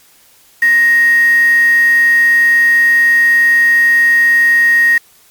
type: tone with quantisation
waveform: sine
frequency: 1871 Hz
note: A#6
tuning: 6 cents sharp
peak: -6 dBFS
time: 0.62-4.98 s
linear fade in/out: 5 ms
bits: 4
effects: white hiss -47 dBFS RMS until 5.3 s + MP3 96 kbps